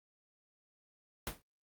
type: noise with exponential decay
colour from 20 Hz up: pink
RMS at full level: -34 dBFS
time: 1.27-1.42 s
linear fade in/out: 1 ms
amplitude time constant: 32 ms
effects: Opus 48 kbps